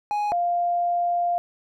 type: tone pair in turn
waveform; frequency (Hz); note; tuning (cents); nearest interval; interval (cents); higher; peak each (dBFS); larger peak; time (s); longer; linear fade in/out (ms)
triangle / sine; 831 / 698.5; G#5 / F5; +1 / 0; minor third; 301; first; -20; neither; 0.11-0.32 / 0.32-1.38; second; 0
effects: none